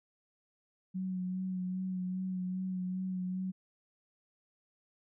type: tone with vibrato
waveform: sine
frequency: 185 Hz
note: F#3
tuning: in tune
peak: -33 dBFS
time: 0.94-3.52 s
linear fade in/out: 20 ms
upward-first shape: sine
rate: 2.5 Hz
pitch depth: 24 cents each way
effects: none